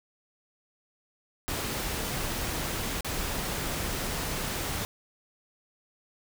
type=noise with dropouts; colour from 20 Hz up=pink; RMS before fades=-32 dBFS; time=1.48-4.85 s; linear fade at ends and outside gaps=0 ms; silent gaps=3.008-3.046 s; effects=none